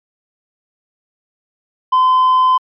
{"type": "tone with tanh clipping", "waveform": "sine", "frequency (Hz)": 1025, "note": "C6", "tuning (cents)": -36, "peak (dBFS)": -9, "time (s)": [1.92, 2.58], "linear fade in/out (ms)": 10, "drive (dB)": 2, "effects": ["MP3 64 kbps"]}